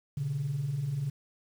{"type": "tone pair together", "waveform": "sine", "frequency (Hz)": [121.68, 142.6], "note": ["B2", "C#3"], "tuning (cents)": [-25, 49], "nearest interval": "minor third", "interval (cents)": 274, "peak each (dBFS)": [-36, -29], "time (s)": [0.17, 1.1], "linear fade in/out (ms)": 5, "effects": ["tanh soft clip ceiling -24 dBFS", "9-bit"]}